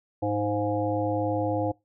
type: harmonic tone with a mistuned harmonic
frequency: 104.2 Hz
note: G#2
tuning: 6 cents sharp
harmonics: 1 / 3 / 5 / 7 / 8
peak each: -31 / -29 / -29 / -32 / -34 dBFS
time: 0.22-1.72 s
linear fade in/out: 10 ms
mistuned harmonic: 7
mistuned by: -45 cents
effects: noise-tail reverb RT60 0.2 s tail -22 dB re dry